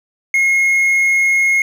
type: tone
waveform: triangle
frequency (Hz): 2157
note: C#7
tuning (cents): -48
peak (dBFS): -9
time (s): 0.34-1.62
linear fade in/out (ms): 2
effects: none